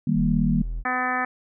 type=chord; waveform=sine; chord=Eb major; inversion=none; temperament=equal; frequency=155.56 / 196 / 233.1 Hz; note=Eb3 / G3 / Bb3; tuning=0 / 0 / 0 cents; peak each=-23 dBFS; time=0.07-0.62 s; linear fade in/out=5 ms
type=tone; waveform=triangle; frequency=41.2 Hz; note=E1; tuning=in tune; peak=-24 dBFS; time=0.14-0.84 s; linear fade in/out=50 ms
type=harmonic tone; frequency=252.7 Hz; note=B3; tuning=40 cents sharp; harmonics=1 / 2 / 3 / 4 / 5 / 6 / 7 / 8 / 9; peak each=-32 / -37 / -28 / -33 / -28 / -36 / -27 / -36 / -37 dBFS; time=0.85-1.25 s; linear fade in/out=5 ms
effects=none